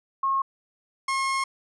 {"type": "tone pair in turn", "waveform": ["sine", "30% pulse"], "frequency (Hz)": [1083, 1077.4], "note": ["C#6", "C#6"], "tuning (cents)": [-41, -50], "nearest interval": "unison", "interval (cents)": 9, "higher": "first", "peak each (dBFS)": -21, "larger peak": "neither", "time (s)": [[0.23, 0.42], [1.08, 1.44]], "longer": "second", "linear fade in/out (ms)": 5, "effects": ["resampled to 22050 Hz"]}